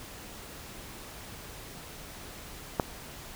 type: click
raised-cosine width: 1 ms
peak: -10 dBFS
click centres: 2.798 s
effects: pink hiss -45 dBFS RMS until 3.35 s